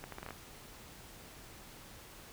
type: accelerating click train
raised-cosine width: 0.5 ms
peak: -28 dBFS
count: 7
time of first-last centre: 0.04-0.307 s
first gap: 83 ms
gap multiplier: 0.74
effects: pink hiss -53 dBFS RMS until 2.32 s